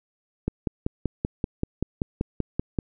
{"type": "click train", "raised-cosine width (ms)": 3, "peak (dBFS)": -11, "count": 13, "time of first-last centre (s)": [0.48, 2.788], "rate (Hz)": 5.2, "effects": []}